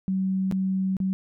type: tone with dropouts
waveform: sine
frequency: 189.8 Hz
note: F#3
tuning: 44 cents sharp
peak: -22 dBFS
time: 0.08-1.13 s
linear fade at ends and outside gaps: 0 ms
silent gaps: 0.513-0.523 / 0.968-1.002 s
effects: none